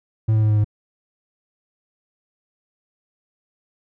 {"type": "tone with pitch steps", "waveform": "triangle", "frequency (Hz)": [110, 108.74, 107.49, 106.25, 105.03], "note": ["A2", "A2", "A2", "G#2", "G#2"], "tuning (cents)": [0, -20, -40, 40, 20], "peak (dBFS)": -12, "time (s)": [0.28, 0.645], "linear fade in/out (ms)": 10, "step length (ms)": 73, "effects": []}